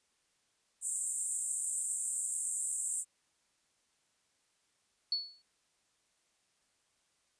white band-pass noise, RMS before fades -36 dBFS, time 0.81-3.05 s, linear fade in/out 50 ms, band 7500 to 9200 Hz, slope 96 dB/octave
sine tone with exponential decay, 4417 Hz, C#8, 7 cents flat, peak -27 dBFS, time 5.12-5.42 s, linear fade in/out 2 ms, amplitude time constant 64 ms
effects white hiss -75 dBFS RMS until 7.39 s + resampled to 22050 Hz

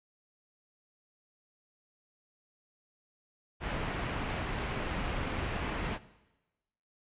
pink low-pass noise, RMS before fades -35 dBFS, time 3.6-5.99 s, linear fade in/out 50 ms, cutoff 3000 Hz, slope 24 dB/octave, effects noise-tail reverb RT60 1.0 s tail -17 dB re dry + resampled to 8000 Hz

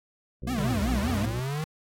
harmonic tone, 61.74 Hz, B1, in tune, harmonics 1 / 2 / 3 / 4 / 5 / 6 / 7 / 8 / 9, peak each -35 / -36 / -40 / -44 / -49 / -46 / -53 / -49 / -55 dBFS, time 0.42-1.4 s, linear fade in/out 5 ms
square tone with vibrato, 225.6 Hz, A3, 44 cents sharp, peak -28 dBFS, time 0.47-1.26 s, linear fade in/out 5 ms, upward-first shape triangle, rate 5.2 Hz, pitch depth 290 cents each way
square linear two-way sweep, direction down then up, 159.1 to 55 to 159.1 Hz, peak -29 dBFS, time 0.58-1.64 s, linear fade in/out 0 ms, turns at 0.89 s
effects AAC 48 kbps

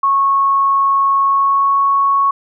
sine tone with pitch glide, 1100 to 1107.7 Hz, C#6 to C#6, -14 to -2 cents, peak -10 dBFS, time 0.03-2.31 s, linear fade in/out 5 ms, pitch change +12 cents, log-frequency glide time 1.24-1.77 s, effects none

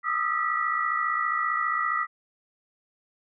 sine tone cluster, 1217 / 1272 / 1344 / 1948 Hz, D#6 / D#6 / E6 / B6, -39 / +38 / +33 / -24 cents, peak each -29 / -29 / -32 / -28 dBFS, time 0.03-2.07 s, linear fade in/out 50 ms, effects none

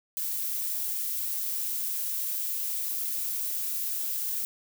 violet noise, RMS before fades -31 dBFS, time 0.17-4.45 s, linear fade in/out 0 ms, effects none

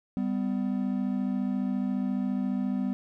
triangle tone pair together, 197.12 / 251.6 Hz, G3 / B3, +10 / +32 cents, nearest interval major third, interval 422 cents, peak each -27 dBFS, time 0.17-2.93 s, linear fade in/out 0 ms, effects none

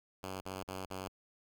5% pulse tone bursts, 94.4 Hz, F#2, 35 cents sharp, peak -29 dBFS, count 4, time 0.23-1.082 s, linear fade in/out 5 ms, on 180 ms, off 44 ms, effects none

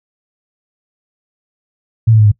sine tone with pitch steps, 113.2 / 109.91 / 106.72 / 103.63 Hz, A2 / A2 / G#2 / G#2, +50 / -1 / +48 / -3 cents, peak -5 dBFS, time 2.07-2.318 s, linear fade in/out 10 ms, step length 62 ms, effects noise-tail reverb RT60 0.1 s tail -20 dB re dry

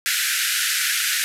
pink band-pass noise, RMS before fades -22 dBFS, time 0.06-1.24 s, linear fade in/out 0 ms, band 1400 to 14000 Hz, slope 96 dB/octave, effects none

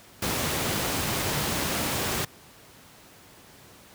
pink noise, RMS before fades -27 dBFS, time 0.22-2.25 s, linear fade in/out 5 ms, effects pink hiss -51 dBFS RMS until 3.94 s + high-pass 80 Hz 12 dB/octave

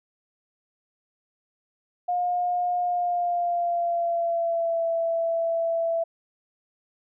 sine tone with pitch glide, 713 to 665.3 Hz, F5 to E5, +36 to +16 cents, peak -22 dBFS, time 2.08-6.04 s, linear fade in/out 10 ms, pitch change -120 cents, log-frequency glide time 2.8-4.84 s, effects none

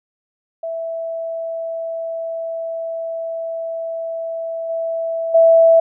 sine tone with level steps, 659 Hz, E5, 1 cent flat, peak -22 / -19 / -7 dBFS, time 0.63-5.8 s, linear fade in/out 5 ms, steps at 4.69 / 5.34 s, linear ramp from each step 10 ms, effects none

